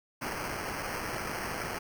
white noise with sample-and-hold, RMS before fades -36 dBFS, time 0.21-1.79 s, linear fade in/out 10 ms, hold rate 3675 Hz, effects none

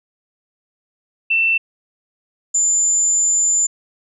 sine tone pair in turn, 2679 / 7115 Hz, E7 / A8, +27 / +18 cents, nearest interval octave + perfect fourth, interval 1691 cents, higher second, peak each -13 dBFS, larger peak neither, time 1.3-1.58 / 2.54-3.67 s, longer second, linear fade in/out 10 ms, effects none

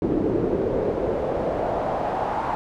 brown noise with band-pass filter sweep, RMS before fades -24 dBFS, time 0.02-2.55 s, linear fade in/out 0 ms, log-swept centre 340 to 900 Hz, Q 3, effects none

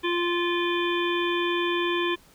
harmonic tone with a mistuned harmonic, 347.9 Hz, F4, 7 cents flat, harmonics 1 / 3 / 5 / 7 / 9 / 10, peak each -25 / -30 / -32 / -33 / -35 / -35 dBFS, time 0.03-2.16 s, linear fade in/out 20 ms, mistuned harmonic 9, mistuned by -20 cents, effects pink hiss -56 dBFS RMS until 2.34 s

